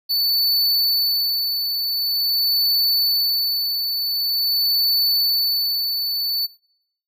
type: tone with tremolo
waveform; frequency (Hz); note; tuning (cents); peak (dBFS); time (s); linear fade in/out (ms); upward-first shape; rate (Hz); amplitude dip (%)
square; 4489; C#8; +21; -16; 0.09-6.47; 20; sine; 0.46; 45
effects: noise-tail reverb RT60 0.7 s tail -24 dB re dry